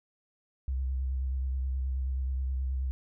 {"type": "tone with vibrato", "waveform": "sine", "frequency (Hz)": 65.41, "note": "C2", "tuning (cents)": 0, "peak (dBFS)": -28, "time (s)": [0.68, 2.91], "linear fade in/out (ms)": 0, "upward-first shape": "sine", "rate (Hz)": 9.4, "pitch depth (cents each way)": 36, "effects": []}